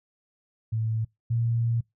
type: tone pair in turn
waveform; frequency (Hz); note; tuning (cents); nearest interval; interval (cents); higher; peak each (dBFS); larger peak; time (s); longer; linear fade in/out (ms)
sine; 111.3 / 116.41; A2 / A#2; +20 / -2; minor second; 78; second; -24 / -22; second; 0.72-1.05 / 1.3-1.81; second; 10
effects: noise-tail reverb RT60 0.2 s tail -25 dB re dry